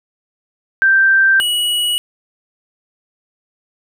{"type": "tone pair in turn", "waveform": ["sine", "square"], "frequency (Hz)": [1568, 2921], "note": ["G6", "F#7"], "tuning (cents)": [0, -23], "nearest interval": "major seventh", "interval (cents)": 1077, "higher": "second", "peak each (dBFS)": [-8, -15], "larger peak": "first", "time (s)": [[0.82, 1.4], [1.4, 1.98]], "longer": "neither", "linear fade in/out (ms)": 0, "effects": []}